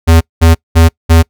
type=tone bursts; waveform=square; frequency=82.3 Hz; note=E2; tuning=2 cents flat; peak=-3 dBFS; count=4; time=0.07-1.23 s; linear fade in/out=20 ms; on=140 ms; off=200 ms; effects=noise-tail reverb RT60 0.1 s tail -25 dB re dry